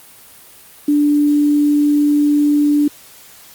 sine tone with quantisation, 293.2 Hz, D4, 3 cents flat, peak -10 dBFS, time 0.88-2.88 s, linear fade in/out 5 ms, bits 6, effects white hiss -42 dBFS RMS until 3.54 s + Opus 32 kbps

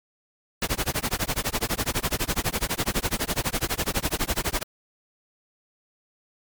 pink noise with tremolo, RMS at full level -23 dBFS, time 0.62-4.63 s, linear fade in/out 0 ms, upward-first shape sine, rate 12 Hz, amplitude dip 100%, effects MP3 96 kbps

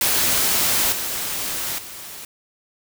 white noise with level steps, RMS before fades -19 / -26 / -36 dBFS, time 0.01-2.25 s, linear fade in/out 2 ms, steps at 0.92 / 1.78 s, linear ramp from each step 5 ms, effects none

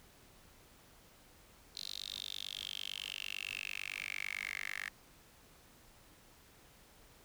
10% pulse tone with high-pass filter sweep, 48.92 Hz, G1, 3 cents flat, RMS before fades -43 dBFS, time 1.75-4.89 s, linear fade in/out 10 ms, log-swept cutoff 4100 to 1900 Hz, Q 7.8, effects pink hiss -62 dBFS RMS until 7.24 s

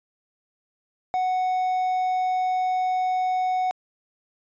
triangle tone, 740 Hz, F#5, in tune, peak -19 dBFS, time 1.14-3.71 s, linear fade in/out 0 ms, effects resampled to 16000 Hz

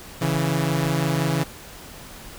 sawtooth tone pair together, 139.07 / 164.81 Hz, C#3 / E3, +6 / 0 cents, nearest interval minor third, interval 294 cents, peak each -19 dBFS, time 0.21-1.44 s, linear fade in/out 10 ms, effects pink hiss -41 dBFS RMS until 2.38 s

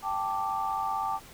sine chord, G suspended second, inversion none, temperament equal, 784 / 880 / 1174.7 Hz, G5 / A5 / D6, 0 / 0 / 0 cents, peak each -32 dBFS, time 0.02-1.2 s, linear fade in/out 50 ms, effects pink hiss -50 dBFS RMS until 1.33 s

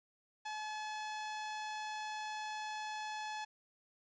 sawtooth tone, 856 Hz, A5, 48 cents flat, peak -36 dBFS, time 0.45-3.45 s, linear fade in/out 10 ms, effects resampled to 16000 Hz + 11-bit

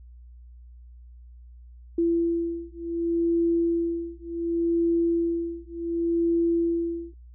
sine beating tone pair, 336.8 / 337.48 Hz, E4 / E4, +37 / +41 cents, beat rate 0.68 Hz, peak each -25 dBFS, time 1.98-7.14 s, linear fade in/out 5 ms, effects noise-tail reverb RT60 0.1 s tail -24 dB re dry + added 60 Hz sine -44 dBFS peak until 7.34 s

